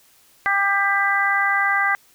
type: harmonic tone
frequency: 397.1 Hz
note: G4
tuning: 22 cents sharp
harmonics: 2 / 3 / 4 / 5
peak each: -24 / -23 / -21 / -21 dBFS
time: 0.46-1.95 s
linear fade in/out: 0 ms
effects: white hiss -55 dBFS RMS until 2.14 s